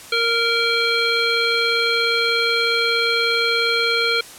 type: harmonic tone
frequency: 464.2 Hz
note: A#4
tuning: 7 cents flat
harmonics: 1 / 3 / 5 / 7 / 9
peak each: -23 / -22 / -22 / -24 / -23 dBFS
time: 0.12-4.21 s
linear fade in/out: 5 ms
effects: white hiss -39 dBFS RMS until 4.38 s + low-pass 11000 Hz 12 dB/octave